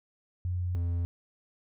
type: tone pair in turn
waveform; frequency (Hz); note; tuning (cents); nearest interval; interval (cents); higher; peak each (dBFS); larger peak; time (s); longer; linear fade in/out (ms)
sine / triangle; 89.6 / 86.16; F2 / F2; +45 / -23; minor second; 68; first; -28 / -25; second; 0.45-0.75 / 0.75-1.05; neither; 0
effects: none